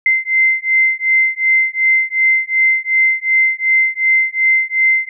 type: beating tone pair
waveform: sine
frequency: 2075 / 2077.7 Hz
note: C7 / C7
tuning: -15 / -13 cents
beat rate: 2.7 Hz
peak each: -14 dBFS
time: 0.06-5.09 s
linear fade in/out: 2 ms
effects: none